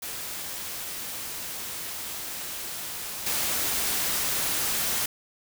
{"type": "noise with level steps", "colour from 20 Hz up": "white", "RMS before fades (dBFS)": [-35, -27], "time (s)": [0.02, 5.06], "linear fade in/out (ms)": 5, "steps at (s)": 3.26, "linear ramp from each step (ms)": 5, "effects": []}